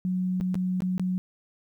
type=tone with dropouts; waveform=sine; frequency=183.7 Hz; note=F#3; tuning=12 cents flat; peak=-24 dBFS; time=0.05-1.18 s; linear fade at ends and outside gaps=0 ms; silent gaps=0.401-0.41 / 0.544-0.554 / 0.805-0.821 / 0.98-0.996 s; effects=11-bit